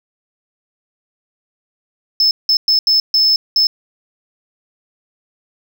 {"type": "tone bursts at uneven times", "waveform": "sine", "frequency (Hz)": 5240, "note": "E8", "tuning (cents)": -11, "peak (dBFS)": -7, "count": 6, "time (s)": [[2.2, 2.31], [2.49, 2.57], [2.68, 2.79], [2.87, 3], [3.14, 3.36], [3.56, 3.67]], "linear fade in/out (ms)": 2, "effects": ["tanh soft clip ceiling -8 dBFS", "8-bit"]}